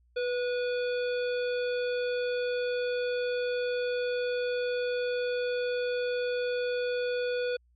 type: harmonic tone with a mistuned harmonic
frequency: 493.1 Hz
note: B4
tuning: 3 cents flat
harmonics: 1 / 3 / 5 / 7 / 9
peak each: -28 / -38 / -42 / -45 / -47 dBFS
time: 0.16-7.57 s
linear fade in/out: 10 ms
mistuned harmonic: 3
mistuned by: -26 cents
effects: added 60 Hz sine -62 dBFS peak until 7.75 s